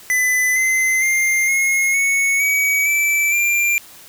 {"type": "tone with pitch steps", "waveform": "square", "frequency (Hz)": [2007, 2056, 2107, 2159, 2212, 2266, 2321, 2378], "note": ["B6", "C7", "C7", "C#7", "C#7", "C#7", "D7", "D7"], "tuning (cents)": [27, -31, 12, -46, -4, 37, -21, 21], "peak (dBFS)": -15, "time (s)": [0.1, 3.78], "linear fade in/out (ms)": 0, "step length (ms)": 460, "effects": ["white hiss -42 dBFS RMS until 4.08 s"]}